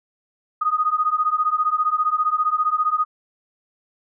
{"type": "beating tone pair", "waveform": "sine", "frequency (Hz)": [1237, 1252], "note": ["D#6", "D#6"], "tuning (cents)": [-10, 10], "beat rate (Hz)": 15, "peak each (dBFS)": [-20, -21], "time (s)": [0.61, 3.05], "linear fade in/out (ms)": 10, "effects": []}